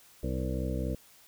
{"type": "harmonic tone with a mistuned harmonic", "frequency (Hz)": 64.2, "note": "C2", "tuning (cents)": -32, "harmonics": [1, 2, 3, 4, 5, 7, 8, 9], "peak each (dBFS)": [-33, -36, -38, -39, -40, -41, -42, -43], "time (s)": [0.23, 0.95], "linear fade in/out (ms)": 5, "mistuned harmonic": 7, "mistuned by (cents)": 42, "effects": ["white hiss -58 dBFS RMS until 1.27 s"]}